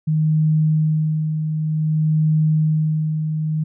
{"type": "tone with tremolo", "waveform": "sine", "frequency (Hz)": 155.56, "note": "D#3", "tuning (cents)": 0, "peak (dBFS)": -13, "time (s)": [0.07, 3.64], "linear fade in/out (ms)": 10, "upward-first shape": "sine", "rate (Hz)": 0.54, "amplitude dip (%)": 50, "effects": []}